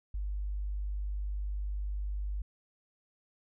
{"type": "tone", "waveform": "sine", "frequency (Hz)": 50, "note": "G1", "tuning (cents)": 35, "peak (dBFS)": -32, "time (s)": [0.14, 2.42], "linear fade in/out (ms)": 5, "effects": []}